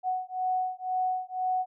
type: beating tone pair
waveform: sine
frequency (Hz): 740 / 742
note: F#5 / F#5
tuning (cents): 0 / +5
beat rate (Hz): 2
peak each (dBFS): -30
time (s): 0.03-1.66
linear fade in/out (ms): 50
effects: none